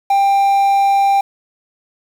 triangle tone with quantisation, 792 Hz, G5, 18 cents sharp, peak -8 dBFS, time 0.1-1.21 s, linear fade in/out 5 ms, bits 6, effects none

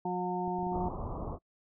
harmonic tone, 180 Hz, F#3, 47 cents flat, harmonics 1 / 2 / 4 / 5, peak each -36 / -36 / -36 / -36 dBFS, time 0.05-0.89 s, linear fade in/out 5 ms
clicks, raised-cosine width 3 ms, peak -33 dBFS, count 8, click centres 0.478 / 0.588 / 0.63 / 0.668 / 0.72 / 0.759 / 0.826 / 0.861 s
pink low-pass noise, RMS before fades -38 dBFS, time 0.71-1.39 s, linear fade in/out 50 ms, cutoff 1200 Hz, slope 96 dB/octave
effects noise-tail reverb RT60 0.1 s tail -25 dB re dry

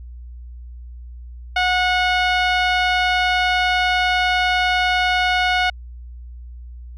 10% pulse tone with low-pass filter, 730 Hz, F#5, 24 cents flat, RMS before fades -18 dBFS, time 1.56-5.7 s, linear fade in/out 5 ms, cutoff 3100 Hz, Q 0.58, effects added 60 Hz sine -33 dBFS peak until 6.97 s

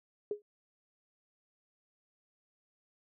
sine tone with exponential decay, 415.3 Hz, G#4, in tune, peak -28 dBFS, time 0.31-0.42 s, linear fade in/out 2 ms, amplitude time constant 23 ms, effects none

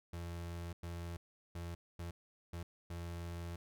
35% pulse tone bursts at uneven times, 85.5 Hz, F2, 36 cents flat, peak -40 dBFS, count 6, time 0.13-0.73 / 0.83-1.17 / 1.55-1.75 / 1.99-2.11 / 2.53-2.63 / 2.9-3.56 s, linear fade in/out 5 ms, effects none

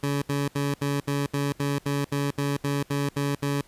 20% pulse tone bursts, 141.8 Hz, C#3, 40 cents sharp, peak -19 dBFS, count 14, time 0.03-3.613 s, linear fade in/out 5 ms, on 190 ms, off 71 ms, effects pink hiss -56 dBFS RMS until 3.67 s + resampled to 32000 Hz

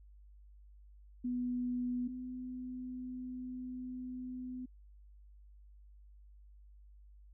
sine tone pair in turn, 246.9 / 252.7 Hz, B3 / B3, 0 / +40 cents, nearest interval unison, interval 40 cents, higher second, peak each -33 / -40 dBFS, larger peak first, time 1.24-2.08 / 2.08-4.66 s, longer second, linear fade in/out 10 ms, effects added 50 Hz sine -55 dBFS peak until 7.33 s

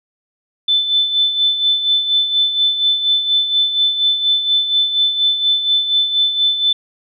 sine tone with tremolo, 3520 Hz, A7, in tune, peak -10 dBFS, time 0.68-6.73 s, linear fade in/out 5 ms, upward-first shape sine, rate 4.2 Hz, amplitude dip 60%, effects none

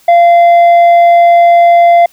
sine tone with tanh clipping, 689 Hz, F5, 24 cents flat, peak -3 dBFS, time 0.08-2.06 s, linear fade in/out 5 ms, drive 5 dB, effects white hiss -46 dBFS RMS until 2.12 s

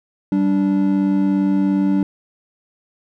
triangle tone pair together, 194 / 291.2 Hz, G3 / D4, -18 / -15 cents, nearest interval perfect fifth, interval 703 cents, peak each -15 dBFS, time 0.32-2.03 s, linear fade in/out 2 ms, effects none

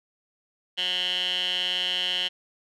15% pulse tone with band-pass filter, 181.7 Hz, F#3, 31 cents flat, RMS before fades -27 dBFS, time 0.77-2.29 s, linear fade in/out 20 ms, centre 3100 Hz, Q 7.6, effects none

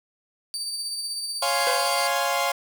30% pulse tone with tremolo, 4624 Hz, D8, 28 cents flat, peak -24 dBFS, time 0.54-2.07 s, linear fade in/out 0 ms, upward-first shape sine, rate 16 Hz, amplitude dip 35%
sawtooth chord, Db major seventh, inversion none, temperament equal, 554.4 / 698.5 / 830.6 / 1046.5 Hz, Db5 / F5 / Ab5 / C6, 0 / 0 / 0 / 0 cents, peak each -24 / -23 / -25 / -24 dBFS, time 1.42-2.52 s, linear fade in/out 5 ms
sawtooth tone with exponential decay, 508 Hz, B4, 49 cents sharp, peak -19 dBFS, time 1.67-2.13 s, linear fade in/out 1 ms, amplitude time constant 100 ms
effects none

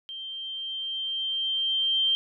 sine tone with level ramp, 3148 Hz, G7, 7 cents sharp, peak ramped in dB -35 to -20 dBFS, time 0.09-2.15 s, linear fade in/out 0 ms, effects none

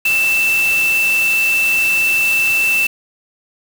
sine tone in noise, 2658 Hz, E7, 14 cents sharp, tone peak -12 dBFS, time 0.05-2.87 s, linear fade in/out 5 ms, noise white, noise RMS -25 dBFS, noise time 0.05-2.87 s, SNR +10 dB, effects none

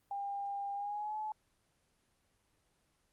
sine tone with pitch glide, 801 to 858.5 Hz, G5 to A5, +37 to -43 cents, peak -36 dBFS, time 0.11-1.32 s, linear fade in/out 2 ms, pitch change +120 cents, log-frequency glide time 0.74-1.17 s, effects pink hiss -75 dBFS RMS until 3.12 s + Opus 24 kbps

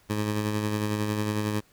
15% pulse tone with tremolo, 105.8 Hz, G#2, 33 cents sharp, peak -18 dBFS, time 0.09-1.61 s, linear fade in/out 20 ms, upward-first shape sine, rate 11 Hz, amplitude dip 35%, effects pink hiss -61 dBFS RMS until 1.72 s

